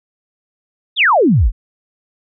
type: exponential sweep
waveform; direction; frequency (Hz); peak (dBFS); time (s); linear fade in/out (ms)
sine; down; 3900 to 35.65; -8; 0.96-1.52; 50
effects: none